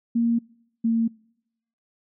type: tone pair in turn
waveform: sine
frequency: 233.1 / 228.2 Hz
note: A#3 / A#3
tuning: 0 / -37 cents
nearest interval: unison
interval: 37 cents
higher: first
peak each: -18 dBFS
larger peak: neither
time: 0.15-0.39 / 0.84-1.08 s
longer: neither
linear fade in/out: 10 ms
effects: noise-tail reverb RT60 0.8 s tail -26 dB re dry